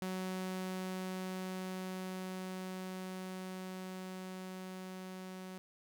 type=tone with level ramp; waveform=sawtooth; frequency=186.2 Hz; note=F#3; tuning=11 cents sharp; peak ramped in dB=-33 to -41 dBFS; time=0.02-5.58 s; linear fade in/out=0 ms; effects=12-bit